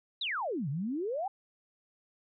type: exponential two-way sweep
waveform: sine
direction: down then up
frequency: 4086 to 129.9 to 824 Hz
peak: -31 dBFS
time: 0.21-1.28 s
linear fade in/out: 5 ms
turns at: 0.69 s
effects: none